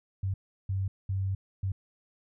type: tone bursts at uneven times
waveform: sine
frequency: 96.3 Hz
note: G2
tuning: 30 cents flat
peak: -27 dBFS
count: 4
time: 0.23-0.34 / 0.69-0.88 / 1.09-1.35 / 1.63-1.72 s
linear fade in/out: 5 ms
effects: none